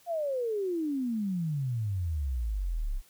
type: exponential sweep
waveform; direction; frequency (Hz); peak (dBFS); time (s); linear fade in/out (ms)
sine; down; 710 to 30.87; -28; 0.06-3.02; 50
effects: white hiss -61 dBFS RMS until 3.09 s